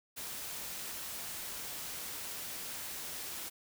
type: noise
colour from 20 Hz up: white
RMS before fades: -42 dBFS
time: 0.16-3.5 s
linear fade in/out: 20 ms
effects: none